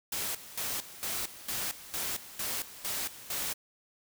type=noise with tremolo; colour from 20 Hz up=white; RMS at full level=-34 dBFS; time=0.12-3.54 s; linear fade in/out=5 ms; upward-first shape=square; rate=2.2 Hz; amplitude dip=80%; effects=none